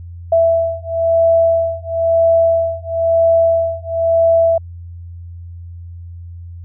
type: beating tone pair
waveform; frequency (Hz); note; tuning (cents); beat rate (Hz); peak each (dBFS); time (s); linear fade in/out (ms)
sine; 662 / 663; E5 / E5; +7 / +10; 1; -14; 0.32-4.58; 5
effects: added 86 Hz sine -29 dBFS peak until 6.64 s